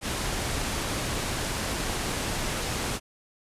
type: low-pass noise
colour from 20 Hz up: pink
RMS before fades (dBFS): -30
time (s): 0.01-3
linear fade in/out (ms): 50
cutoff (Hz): 11000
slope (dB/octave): 24
effects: resampled to 32000 Hz